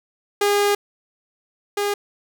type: tone pair in turn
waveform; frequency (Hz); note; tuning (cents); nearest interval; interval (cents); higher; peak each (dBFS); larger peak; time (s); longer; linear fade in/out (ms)
sawtooth; 407.9 / 407.9; G#4 / G#4; -31 / -31; unison; 0; neither; -12 / -16; first; 0.41-0.75 / 1.77-1.94; first; 5
effects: none